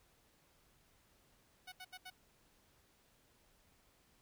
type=tone bursts; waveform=10% pulse; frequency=740 Hz; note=F#5; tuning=in tune; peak=-40 dBFS; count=4; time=1.67-2.103 s; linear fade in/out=10 ms; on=52 ms; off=75 ms; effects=pink hiss -71 dBFS RMS until 4.21 s